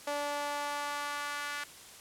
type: tone with high-pass filter sweep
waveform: sawtooth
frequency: 290 Hz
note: D4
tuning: 22 cents flat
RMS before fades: -36 dBFS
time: 0.07-1.64 s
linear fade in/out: 5 ms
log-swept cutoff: 620 to 1500 Hz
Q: 1.9
effects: white hiss -51 dBFS RMS until 2 s + low-pass 11000 Hz 12 dB/octave